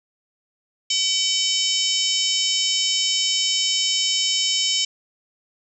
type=harmonic tone; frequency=760 Hz; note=F#5; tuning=46 cents sharp; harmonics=3 / 4 / 5 / 6 / 7 / 8 / 9 / 10; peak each=-32 / -22 / -30 / -32 / -24 / -34 / -28 / -31 dBFS; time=0.9-4.85 s; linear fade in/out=5 ms; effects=none